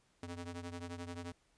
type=ring-modulated tone; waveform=sawtooth; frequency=174.61 Hz; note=F3; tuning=in tune; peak=-36 dBFS; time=0.23-1.32 s; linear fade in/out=0 ms; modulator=81.6 Hz; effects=pink hiss -73 dBFS RMS until 1.57 s + resampled to 22050 Hz